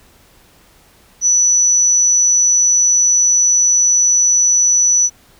sine tone, 5940 Hz, F#8, 6 cents sharp, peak -9 dBFS, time 1.21-5.1 s, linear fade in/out 50 ms, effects pink hiss -49 dBFS RMS until 5.39 s

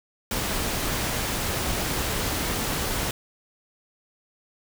pink noise, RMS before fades -27 dBFS, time 0.31-3.11 s, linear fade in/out 2 ms, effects none

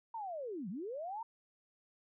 sine linear two-way sweep, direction down then up, 939 to 164.81 to 939 Hz, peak -39 dBFS, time 0.14-1.23 s, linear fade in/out 5 ms, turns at 0.69 s, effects none

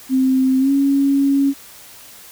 sine tone with pitch glide, 261.6 to 277.2 Hz, C4 to C#4, 0 to 0 cents, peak -12 dBFS, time 0.09-1.54 s, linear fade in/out 50 ms, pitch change +100 cents, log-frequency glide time 0.59-0.71 s, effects white hiss -41 dBFS RMS until 2.31 s

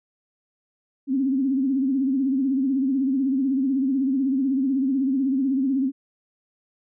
sine tone with vibrato, 267.6 Hz, C4, 39 cents sharp, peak -19 dBFS, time 1.07-5.92 s, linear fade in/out 50 ms, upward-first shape sine, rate 16 Hz, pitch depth 92 cents each way, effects none

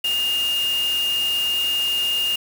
sine tone in noise, 2829 Hz, F7, 22 cents sharp, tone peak -19 dBFS, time 0.04-2.36 s, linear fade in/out 5 ms, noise white, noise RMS -32 dBFS, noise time 0.04-2.36 s, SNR +10 dB, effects none

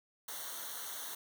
white noise with comb filter, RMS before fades -43 dBFS, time 0.28-1.15 s, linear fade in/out 5 ms, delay 0.4 ms, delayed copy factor -0.85, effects none

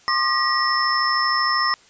sine tone cluster, 1070 / 1203 / 1911 / 5280 Hz, C6 / D6 / A#6 / E8, +38 / +41 / +43 / +2 cents, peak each -23 dBFS, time 0.08-1.74 s, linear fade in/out 0 ms, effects white hiss -52 dBFS RMS until 1.89 s + resampled to 16000 Hz

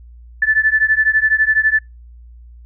sine beating tone pair, 1744 / 1756 Hz, A6 / A6, -16 / -4 cents, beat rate 12 Hz, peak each -14 / -15 dBFS, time 0.42-1.79 s, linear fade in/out 5 ms, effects noise-tail reverb RT60 0.2 s tail -26 dB re dry + added 59 Hz sine -37 dBFS peak until 2.65 s

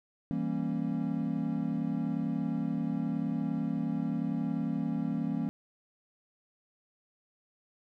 triangle chord, E diminished seventh, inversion none, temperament equal with one note detuned, 164.81 / 196 / 233.1 / 274 Hz, E3 / G3 / Bb3 / Db4, 0 / 0 / 0 / -20 cents, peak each -33 / -34 / -32 / -33 dBFS, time 0.31-5.49 s, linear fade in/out 0 ms, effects none

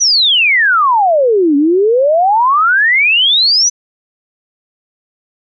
sine exponential two-way sweep, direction down then up, 6100 to 277.1 to 6100 Hz, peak -7 dBFS, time 0-3.7 s, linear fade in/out 20 ms, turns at 1.56 s, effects none

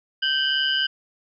sine tone cluster, 1556 / 2947 / 3090 / 4889 Hz, G6 / F#7 / G7 / D#8, -13 / -8 / -26 / -31 cents, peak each -24 / -24 / -25 / -33 dBFS, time 0.22-0.87 s, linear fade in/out 10 ms, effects none

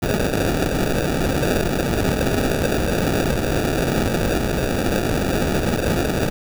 white noise with sample-and-hold, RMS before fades -20 dBFS, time 0.02-6.3 s, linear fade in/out 10 ms, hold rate 1050 Hz, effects none

